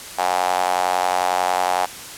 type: tone with high-pass filter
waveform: sawtooth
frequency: 91 Hz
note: F#2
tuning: 28 cents flat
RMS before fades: -20 dBFS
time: 0.18-1.86 s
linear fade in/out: 10 ms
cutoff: 770 Hz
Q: 5.2
effects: white hiss -35 dBFS RMS until 2.17 s + low-pass 11000 Hz 12 dB/octave